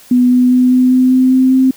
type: tone with pitch steps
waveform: sine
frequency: 248 / 249.9 / 251.8 / 253.7 / 255.6 / 257.5 / 259.4 / 261.4 Hz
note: B3 / B3 / B3 / B3 / C4 / C4 / C4 / C4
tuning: +7 / +21 / +34 / +47 / -40 / -28 / -15 / -1 cents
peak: -6 dBFS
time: 0.11-1.71 s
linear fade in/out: 5 ms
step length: 200 ms
effects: white hiss -41 dBFS RMS until 1.76 s